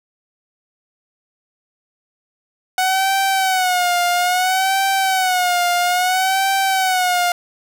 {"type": "tone with vibrato", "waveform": "sawtooth", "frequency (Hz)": 740, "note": "F#5", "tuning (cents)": 0, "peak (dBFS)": -11, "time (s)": [2.78, 7.32], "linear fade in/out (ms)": 2, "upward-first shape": "sine", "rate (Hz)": 0.6, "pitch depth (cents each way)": 86, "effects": []}